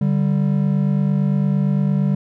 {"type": "tone pair together", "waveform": "triangle", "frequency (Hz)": [145.7, 194.49], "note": ["D3", "G3"], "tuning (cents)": [-13, -13], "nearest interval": "perfect fourth", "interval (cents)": 500, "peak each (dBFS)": -16, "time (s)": [0.01, 2.15], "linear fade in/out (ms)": 5, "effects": []}